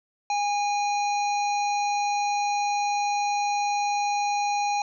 harmonic tone, 819 Hz, G#5, 24 cents flat, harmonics 1 / 3 / 5 / 7 / 8, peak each -23 / -33 / -37 / -40 / -41 dBFS, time 0.3-4.82 s, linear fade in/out 2 ms, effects none

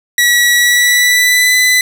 sawtooth tone with pitch glide, 1933 to 2002 Hz, B6 to B6, -38 to +23 cents, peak -4 dBFS, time 0.18-1.81 s, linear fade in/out 2 ms, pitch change +61 cents, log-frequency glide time 0.57-1.55 s, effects none

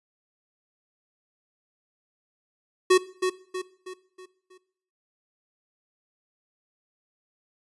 square tone with echo, 370 Hz, F#4, in tune, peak -15 dBFS, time 2.9-2.98 s, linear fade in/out 10 ms, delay 320 ms, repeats 5, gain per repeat -7 dB, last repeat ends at 4.58 s, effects noise-tail reverb RT60 0.7 s tail -20 dB re dry + resampled to 24000 Hz

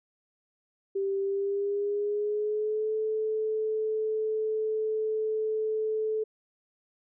sine tone with pitch glide, 392 to 435 Hz, G4 to A4, 0 to -20 cents, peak -26 dBFS, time 0.95-6.24 s, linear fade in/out 10 ms, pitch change +180 cents, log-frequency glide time 1.2-2.94 s, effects none

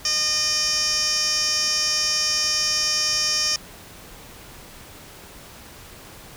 15% pulse tone with band-pass filter, 610 Hz, D#5, 34 cents flat, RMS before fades -22 dBFS, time 0.05-3.56 s, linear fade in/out 2 ms, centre 5300 Hz, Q 5, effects pink hiss -43 dBFS RMS until 6.36 s

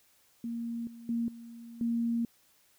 sine tone with level steps, 233.1 Hz, A#3, in tune, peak -33 / -45 / -28 / -44 / -27 dBFS, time 0.44-2.25 s, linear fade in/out 2 ms, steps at 0.87 / 1.09 / 1.28 / 1.81 s, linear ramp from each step 2 ms, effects white hiss -66 dBFS RMS until 2.78 s

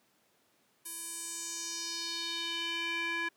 square tone with band-pass filter sweep, 335.8 Hz, E4, 32 cents sharp, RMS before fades -37 dBFS, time 0.85-3.29 s, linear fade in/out 10 ms, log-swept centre 11000 to 1900 Hz, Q 2.9, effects pink hiss -70 dBFS RMS until 3.36 s + high-pass 200 Hz 12 dB/octave

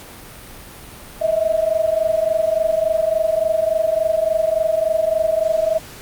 sine tone pair together, 630.5 / 654 Hz, D#5 / E5, +23 / -14 cents, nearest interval minor second, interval 63 cents, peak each -18 dBFS, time 1.21-5.79 s, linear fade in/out 10 ms, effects pink hiss -38 dBFS RMS until 6.01 s + Opus 48 kbps

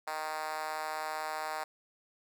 5% pulse tone with high-pass filter, 155.56 Hz, D#3, in tune, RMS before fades -37 dBFS, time 0.07-1.64 s, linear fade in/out 5 ms, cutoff 740 Hz, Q 2.4, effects none

